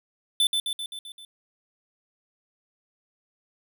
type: tone with echo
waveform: square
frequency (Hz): 3520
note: A7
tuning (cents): 0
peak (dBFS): -19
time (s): 0.4-0.47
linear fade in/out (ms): 2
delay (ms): 130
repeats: 6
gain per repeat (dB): -4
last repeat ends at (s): 1.25
effects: none